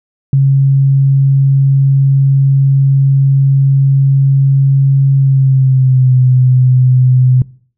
sine tone with pitch glide, 136.7 to 127.55 Hz, C#3 to C3, -24 to -44 cents, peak -5 dBFS, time 0.33-7.42 s, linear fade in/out 2 ms, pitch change -120 cents, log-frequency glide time 5.16-6.16 s, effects noise-tail reverb RT60 0.5 s tail -22 dB re dry

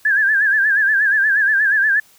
sine tone with vibrato, 1661.2 Hz, G#6, in tune, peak -12 dBFS, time 0.05-2 s, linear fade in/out 5 ms, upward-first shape sine, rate 8.4 Hz, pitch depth 100 cents each way, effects white hiss -51 dBFS RMS until 2.18 s

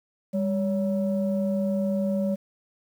sine tone pair together, 200 / 564.1 Hz, G3 / C#5, +35 / +30 cents, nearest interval octave + tritone, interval 1795 cents, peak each -23 / -27 dBFS, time 0.33-2.36 s, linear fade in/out 20 ms, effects tanh soft clip ceiling -16 dBFS + 9-bit

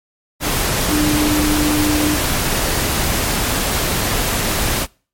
sine tone in noise, 300 Hz, D4, 37 cents sharp, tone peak -15 dBFS, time 0.88-2.18 s, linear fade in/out 50 ms, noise pink, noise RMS -18 dBFS, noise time 0.4-4.87 s, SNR 0 dB, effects noise-tail reverb RT60 0.4 s tail -26 dB re dry + MP3 64 kbps

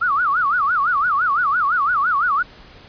sine tone with vibrato, 1277 Hz, D#6, 45 cents sharp, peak -15 dBFS, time 0.01-2.43 s, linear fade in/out 10 ms, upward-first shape sine, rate 5.9 Hz, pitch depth 260 cents each way, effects pink hiss -44 dBFS RMS until 2.88 s + resampled to 11025 Hz

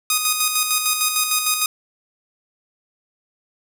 5% pulse tone with tremolo, 1244.5 Hz, D#6, in tune, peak -4 dBFS, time 0.1-1.66 s, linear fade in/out 2 ms, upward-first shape square, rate 6.6 Hz, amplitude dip 45%, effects none

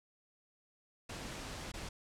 pink noise with dropouts, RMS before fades -44 dBFS, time 1.09-1.89 s, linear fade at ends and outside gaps 5 ms, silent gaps 1.719-1.738 s, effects low-pass 8000 Hz 12 dB/octave

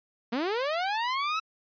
sawtooth linear sweep, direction up, 220 to 1318.5 Hz, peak -23 dBFS, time 0.32-1.4 s, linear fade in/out 10 ms, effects resampled to 11025 Hz

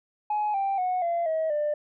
sine tone with pitch steps, 842 / 785.6 / 733 / 683.9 / 638.1 / 595.4 Hz, G#5 / G5 / F#5 / F5 / D#5 / D5, +24 / +4 / -16 / -36 / +44 / +24 cents, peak -22 dBFS, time 0.3-1.74 s, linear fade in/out 5 ms, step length 240 ms, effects tanh soft clip ceiling -21 dBFS

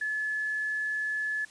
sine tone, 1719 Hz, A6, 41 cents flat, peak -28 dBFS, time 0.01-1.45 s, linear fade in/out 5 ms, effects white hiss -54 dBFS RMS until 1.5 s + resampled to 22050 Hz

